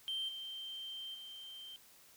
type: tone with level steps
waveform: sine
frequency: 3136 Hz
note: G7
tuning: in tune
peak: -34 / -42 / -47 dBFS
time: 0.08-1.76 s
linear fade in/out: 0 ms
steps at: 0.28 / 1.14 s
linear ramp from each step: 10 ms
effects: tanh soft clip ceiling -34 dBFS + white hiss -62 dBFS RMS until 2.16 s